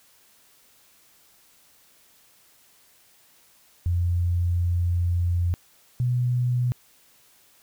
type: tone pair in turn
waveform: sine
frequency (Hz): 87.3 / 123.46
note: F2 / B2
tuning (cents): 0 / 0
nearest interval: tritone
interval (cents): 600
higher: second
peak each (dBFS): -20 / -20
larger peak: neither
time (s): 3.86-5.54 / 6-6.72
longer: first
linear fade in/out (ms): 0
effects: white hiss -58 dBFS RMS until 7.62 s